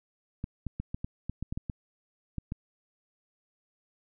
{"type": "clicks", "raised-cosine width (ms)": 5, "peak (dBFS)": -21, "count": 12, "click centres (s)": [0.441, 0.667, 0.8, 0.945, 1.045, 1.296, 1.426, 1.525, 1.575, 1.698, 2.383, 2.521], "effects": []}